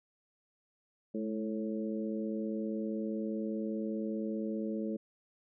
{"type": "harmonic tone with a mistuned harmonic", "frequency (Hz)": 110, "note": "A2", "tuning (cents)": 0, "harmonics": [2, 3, 4, 5], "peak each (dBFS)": [-35, -39, -41, -43], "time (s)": [1.14, 4.97], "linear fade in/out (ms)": 10, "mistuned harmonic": 2, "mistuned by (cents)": -41, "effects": []}